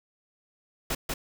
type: noise with echo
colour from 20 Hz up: pink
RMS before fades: -29 dBFS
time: 0.9-0.95 s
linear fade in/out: 5 ms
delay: 190 ms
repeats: 1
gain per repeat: -2 dB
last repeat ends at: 1.14 s
effects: none

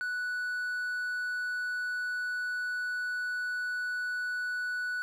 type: tone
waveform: triangle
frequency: 1480 Hz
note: F#6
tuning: in tune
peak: -29 dBFS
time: 0.01-5.02 s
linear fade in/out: 0 ms
effects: none

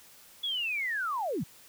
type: linear sweep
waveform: sine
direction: down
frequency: 3437 to 111.7 Hz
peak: -29 dBFS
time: 0.43-1.44 s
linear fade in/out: 10 ms
effects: white hiss -55 dBFS RMS until 1.68 s

